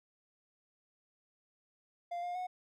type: tone with pitch steps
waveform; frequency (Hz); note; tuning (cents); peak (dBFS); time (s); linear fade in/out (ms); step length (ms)
triangle; 696 / 708 / 731; F5 / F5 / F#5; -6 / +23 / -21; -34; 2.11-2.47; 10; 120
effects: none